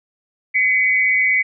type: tone pair together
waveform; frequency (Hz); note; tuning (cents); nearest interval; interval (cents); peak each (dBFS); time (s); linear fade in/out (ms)
sine; 2033 / 2242; B6 / C#7; +50 / +19; major second; 169; -16; 0.54-1.43; 20
effects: none